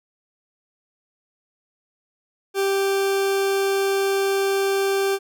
40% pulse tone, 392 Hz, G4, in tune, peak -18 dBFS, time 2.54-5.19 s, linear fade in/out 50 ms, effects none

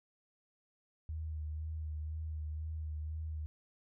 sine tone with vibrato, 77.78 Hz, D#2, in tune, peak -37 dBFS, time 1.09-3.46 s, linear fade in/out 0 ms, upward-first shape sine, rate 2 Hz, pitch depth 30 cents each way, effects none

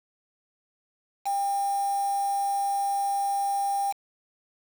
sine tone with quantisation, 798 Hz, G5, 31 cents sharp, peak -24 dBFS, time 1.25-3.93 s, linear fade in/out 20 ms, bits 6, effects none

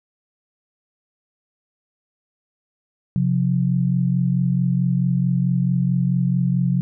sine tone pair together, 133.1 / 177.67 Hz, C3 / F3, +30 / +30 cents, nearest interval perfect fourth, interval 500 cents, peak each -19 dBFS, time 3.16-6.81 s, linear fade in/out 0 ms, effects none

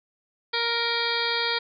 harmonic tone, 467.6 Hz, A#4, 5 cents sharp, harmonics 1 / 2 / 3 / 4 / 5 / 7 / 8 / 9 / 10, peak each -32 / -32 / -32 / -32 / -32 / -32 / -32 / -32 / -32 dBFS, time 0.53-1.59 s, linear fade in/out 10 ms, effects none

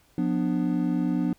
triangle chord, B diminished, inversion second, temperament just, 177.8 / 246.9 / 296.3 Hz, F3 / B3 / D4, +31 / 0 / +15 cents, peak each -25 dBFS, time 0.18-1.33 s, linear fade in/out 2 ms, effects pink hiss -62 dBFS RMS until 1.38 s

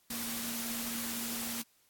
sine tone in noise, 233.6 Hz, A#3, 4 cents sharp, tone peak -40 dBFS, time 0.1-1.62 s, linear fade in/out 5 ms, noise white, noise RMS -38 dBFS, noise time 0.1-1.62 s, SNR -5 dB, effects white hiss -69 dBFS RMS until 1.89 s + AAC 64 kbps

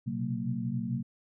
sine tone cluster, 121.4 / 128.3 / 132.8 / 185.7 / 229.4 Hz, B2 / C3 / C3 / F#3 / A#3, -29 / -34 / +26 / +7 / -28 cents, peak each -37 / -39 / -37 / -36 / -34 dBFS, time 0.06-1.03 s, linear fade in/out 20 ms, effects none

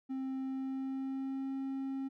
triangle tone with pitch glide, 264.5 to 269 Hz, C4 to C4, +19 to +48 cents, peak -33 dBFS, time 0.09-2.09 s, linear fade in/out 20 ms, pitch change +29 cents, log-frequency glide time 0.38-1.52 s, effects none

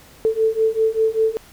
sine beating tone pair, 440 / 445.1 Hz, A4 / A4, 0 / +20 cents, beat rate 5.1 Hz, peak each -19 / -18 dBFS, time 0.25-1.37 s, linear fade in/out 0 ms, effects pink hiss -47 dBFS RMS until 1.52 s

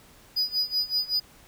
triangle tone with tremolo, 4947 Hz, D#8, 11 cents flat, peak -20 dBFS, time 0.36-1.2 s, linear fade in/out 10 ms, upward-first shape sine, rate 5.3 Hz, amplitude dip 90%, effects pink hiss -54 dBFS RMS until 1.47 s

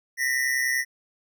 square tone pair together, 1845.3 / 1975.5 Hz, A#6 / B6, -18 / 0 cents, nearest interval minor second, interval 118 cents, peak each -26 dBFS, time 0.17-0.85 s, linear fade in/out 50 ms, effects none

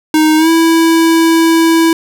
square tone with pitch glide, 311.1 to 328.5 Hz, D#4 to E4, 0 to -6 cents, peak -7 dBFS, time 0.14-1.93 s, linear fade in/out 2 ms, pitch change +94 cents, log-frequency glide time 0.37-0.49 s, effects none

